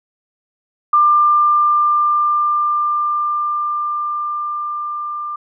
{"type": "tone with level ramp", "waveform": "sine", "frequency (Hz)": 1193, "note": "D6", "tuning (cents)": 27, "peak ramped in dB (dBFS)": [-8, -22], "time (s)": [0.93, 5.36], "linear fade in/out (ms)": 5, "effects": []}